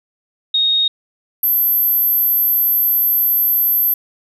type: tone pair in turn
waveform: sine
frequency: 3729 / 12263 Hz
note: A#7 / G9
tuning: 0 / -39 cents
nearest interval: octave + major sixth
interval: 2061 cents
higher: second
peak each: -12 dBFS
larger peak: neither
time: 0.54-0.88 / 1.43-3.94 s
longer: second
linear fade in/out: 5 ms
effects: none